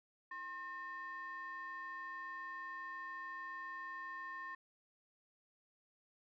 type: ring-modulated tone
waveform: triangle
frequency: 373.6 Hz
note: F#4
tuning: 17 cents sharp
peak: -38 dBFS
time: 0.31-4.55 s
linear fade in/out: 5 ms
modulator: 1440 Hz
effects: tanh soft clip ceiling -36 dBFS